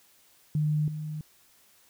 sine tone pair in turn, 151.5 / 153.35 Hz, D#3 / D#3, -46 / -25 cents, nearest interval unison, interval 21 cents, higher second, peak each -23 / -32 dBFS, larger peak first, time 0.55-0.88 / 0.88-1.21 s, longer neither, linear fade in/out 2 ms, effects white hiss -61 dBFS RMS until 1.89 s

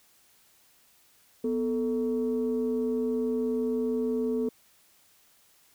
sine tone pair together, 246.9 / 440.7 Hz, B3 / A4, 0 / +3 cents, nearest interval minor seventh, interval 1003 cents, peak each -27 dBFS, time 1.44-4.49 s, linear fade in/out 5 ms, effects tanh soft clip ceiling -20 dBFS + white hiss -62 dBFS RMS until 5.74 s

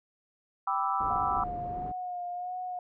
sine chord, E minor seventh, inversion first, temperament equal, 784 / 987.8 / 1174.7 / 1318.5 Hz, G5 / B5 / D6 / E6, 0 / 0 / 0 / 0 cents, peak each -32 dBFS, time 0.67-1.44 s, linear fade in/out 5 ms
pink low-pass noise, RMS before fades -41 dBFS, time 1-1.92 s, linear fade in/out 5 ms, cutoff 540 Hz, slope 12 dB/octave
sine tone with vibrato, 720 Hz, F#5, 47 cents flat, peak -33 dBFS, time 1.1-2.79 s, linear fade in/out 2 ms, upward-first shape sine, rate 1.5 Hz, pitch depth 31 cents each way
effects none

